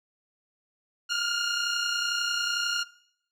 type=tone pair together; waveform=15% pulse; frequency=1400.9 / 1432 Hz; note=F6 / F6; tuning=+5 / +43 cents; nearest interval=unison; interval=38 cents; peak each=-22 / -22 dBFS; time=1.09-2.84 s; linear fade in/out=20 ms; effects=noise-tail reverb RT60 0.7 s tail -20 dB re dry + low-pass 7000 Hz 12 dB/octave